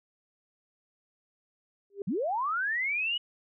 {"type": "tone with exponential growth", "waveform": "sine", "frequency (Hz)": 400, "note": "G4", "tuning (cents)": 35, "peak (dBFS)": -28, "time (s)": [1.9, 2.02], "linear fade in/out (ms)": 2, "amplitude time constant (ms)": 25}
{"type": "linear sweep", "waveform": "sine", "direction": "up", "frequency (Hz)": [146.83, 2960], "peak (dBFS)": -27, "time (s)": [2.07, 3.18], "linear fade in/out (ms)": 10}
{"effects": []}